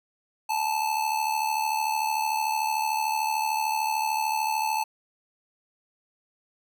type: tone with amplitude modulation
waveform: square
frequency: 873 Hz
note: A5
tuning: 14 cents flat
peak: -22 dBFS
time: 0.49-4.84 s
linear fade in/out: 10 ms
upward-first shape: sine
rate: 73.4 Hz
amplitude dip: 65%
effects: none